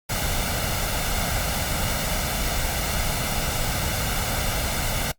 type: noise with comb filter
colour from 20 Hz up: pink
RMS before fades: -25 dBFS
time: 0.09-5.12 s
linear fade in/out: 10 ms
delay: 1.4 ms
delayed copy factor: +0.55
effects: noise-tail reverb RT60 0.1 s tail -20 dB re dry + Opus 48 kbps